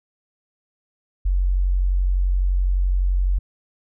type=tone; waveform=sine; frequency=45.88 Hz; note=F#1; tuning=14 cents flat; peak=-16 dBFS; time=1.25-3.39 s; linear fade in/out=10 ms; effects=none